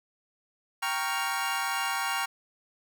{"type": "chord", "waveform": "25% pulse", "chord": "G half-diminished seventh", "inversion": "none", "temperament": "equal", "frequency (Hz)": [784, 932.3, 1108.7, 1396.9], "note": ["G5", "Bb5", "Db6", "F6"], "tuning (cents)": [0, 0, 0, 0], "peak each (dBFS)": -30, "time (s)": [0.82, 2.26], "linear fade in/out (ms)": 10, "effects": []}